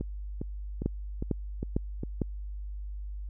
two click trains, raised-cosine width 3 ms, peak -20 / -14 dBFS, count 6 / 4, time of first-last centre 0.01-2.034 / 0.86-2.217 s, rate 2.47 / 2.21 Hz, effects added 50 Hz sine -35 dBFS peak until 3.29 s

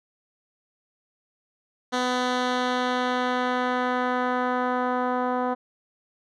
10% pulse tone with low-pass filter sweep, 250.3 Hz, B3, 23 cents sharp, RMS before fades -25 dBFS, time 1.92-5.55 s, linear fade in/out 20 ms, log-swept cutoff 5400 to 990 Hz, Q 1, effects none

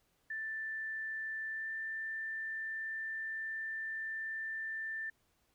sine tone with pitch glide, 1767 to 1779.3 Hz, A6 to A6, +7 to +19 cents, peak -37 dBFS, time 0.3-5.1 s, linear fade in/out 5 ms, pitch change +12 cents, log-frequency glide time 1.49-1.71 s, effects pink hiss -75 dBFS RMS until 5.54 s

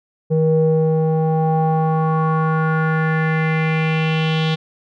square tone with low-pass filter sweep, 158.8 Hz, D#3, 36 cents sharp, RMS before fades -17 dBFS, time 0.3-4.56 s, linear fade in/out 20 ms, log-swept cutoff 420 to 3500 Hz, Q 3.9, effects none

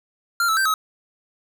square tone with pitch steps, 1388 / 1312 / 1562 / 1278 Hz, F6 / E6 / G6 / D#6, -11 / -9 / -7 / +46 cents, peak -18 dBFS, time 0.4-0.74 s, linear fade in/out 2 ms, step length 85 ms, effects 8-bit

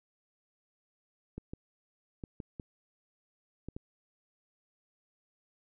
clicks, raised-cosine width 3 ms, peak -27 dBFS, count 7, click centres 1.38 / 1.535 / 2.238 / 2.402 / 2.598 / 3.686 / 3.765 s, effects none

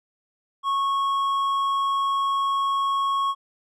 sine tone with hard clipping, 1100 Hz, C#6, 14 cents flat, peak -22 dBFS, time 0.63-3.35 s, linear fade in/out 50 ms, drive 5 dB, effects none

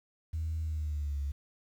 sine tone with pitch glide, 80.1 to 70.54 Hz, E2 to C#2, -49 to +31 cents, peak -30 dBFS, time 0.33-1.32 s, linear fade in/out 10 ms, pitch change -220 cents, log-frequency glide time 0.61-1.2 s, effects tanh soft clip ceiling -27 dBFS + 10-bit

